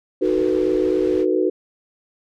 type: chord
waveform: sine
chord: B dominant seventh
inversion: first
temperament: equal with one note detuned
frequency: 311.1 / 370 / 446.4 / 493.9 Hz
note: D#4 / F#4 / A4 / B4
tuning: 0 / 0 / +25 / 0 cents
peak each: -22 / -19 / -24 / -23 dBFS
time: 0.21-1.5 s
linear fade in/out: 10 ms
type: low-pass noise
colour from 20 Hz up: pink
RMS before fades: -39 dBFS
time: 0.21-1.26 s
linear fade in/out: 50 ms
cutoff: 4100 Hz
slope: 12 dB/octave
effects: none